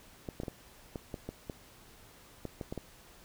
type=clicks; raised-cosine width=2 ms; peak=-24 dBFS; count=12; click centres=0.288 / 0.401 / 0.434 / 0.482 / 0.958 / 1.142 / 1.29 / 1.498 / 2.453 / 2.612 / 2.725 / 2.777 s; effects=pink hiss -57 dBFS RMS until 3.24 s